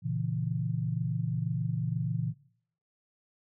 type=chord; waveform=sine; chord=A# diminished; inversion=none; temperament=equal; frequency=116.54 / 138.59 / 164.81 Hz; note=A#2 / C#3 / E3; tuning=0 / 0 / 0 cents; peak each=-33 dBFS; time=0.02-2.34 s; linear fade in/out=50 ms; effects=noise-tail reverb RT60 0.6 s tail -18 dB re dry